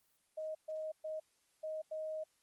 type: tone bursts at uneven times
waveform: sine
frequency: 626 Hz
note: D#5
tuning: 10 cents sharp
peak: -38 dBFS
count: 5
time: 0.37-0.55 / 0.68-0.92 / 1.04-1.2 / 1.63-1.82 / 1.91-2.24 s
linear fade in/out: 10 ms
effects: white hiss -75 dBFS RMS until 2.42 s + Opus 24 kbps